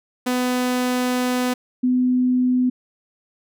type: tone pair in turn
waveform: sawtooth / sine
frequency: 250 / 251.6 Hz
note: B3 / B3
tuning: +21 / +32 cents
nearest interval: unison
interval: 11 cents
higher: second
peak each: -15 dBFS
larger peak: neither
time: 0.26-1.54 / 1.83-2.7 s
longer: first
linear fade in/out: 10 ms
effects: none